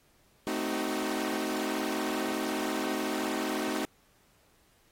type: chord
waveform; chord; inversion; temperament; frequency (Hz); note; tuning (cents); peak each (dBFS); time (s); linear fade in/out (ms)
sawtooth; A diminished seventh; none; equal with one note detuned; 220 / 261.6 / 311.1 / 376.5; A3 / C4 / Eb4 / Gb4; 0 / 0 / 0 / +30; -33 / -32 / -30 / -32; 0.47-3.85; 0
effects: pink hiss -66 dBFS RMS until 4.91 s + AAC 48 kbps